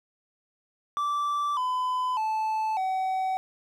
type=tone with pitch steps; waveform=triangle; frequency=1166 / 1009.2 / 873.5 / 756.1 Hz; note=D6 / B5 / A5 / F#5; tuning=-13 / +37 / -13 / +37 cents; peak=-23 dBFS; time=0.97-3.37 s; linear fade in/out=0 ms; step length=600 ms; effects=none